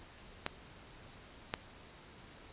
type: clicks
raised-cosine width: 0.3 ms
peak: -17 dBFS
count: 2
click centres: 0.464 / 1.539 s
effects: pink hiss -55 dBFS RMS until 2.52 s + resampled to 8000 Hz